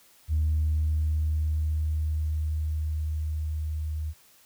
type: tone with level ramp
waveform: sine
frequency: 77.3 Hz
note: D#2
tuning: 11 cents flat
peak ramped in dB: -20 to -28 dBFS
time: 0.28-4.14 s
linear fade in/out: 50 ms
effects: tanh soft clip ceiling -18 dBFS + white hiss -58 dBFS RMS until 4.45 s